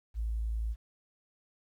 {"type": "tone", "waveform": "sine", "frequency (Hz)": 55.4, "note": "A1", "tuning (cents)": 13, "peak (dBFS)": -30, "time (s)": [0.14, 0.76], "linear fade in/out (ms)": 50, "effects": ["11-bit"]}